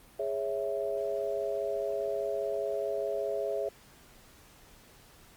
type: chord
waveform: sine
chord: C# minor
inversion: second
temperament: equal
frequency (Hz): 415.3 / 554.4 / 659.3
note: G#4 / C#5 / E5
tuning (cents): 0 / 0 / 0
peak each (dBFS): -34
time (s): 0.19-3.69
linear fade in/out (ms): 5
effects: pink hiss -57 dBFS RMS until 5.36 s + Opus 32 kbps